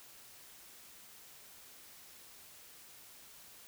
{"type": "silence", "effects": ["white hiss -56 dBFS RMS until 3.67 s"]}